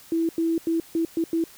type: tone bursts at uneven times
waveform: sine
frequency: 329.6 Hz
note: E4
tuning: in tune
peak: -20 dBFS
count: 6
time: 0.12-0.29 / 0.38-0.58 / 0.67-0.8 / 0.95-1.05 / 1.17-1.24 / 1.33-1.44 s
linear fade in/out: 2 ms
effects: white hiss -49 dBFS RMS until 1.57 s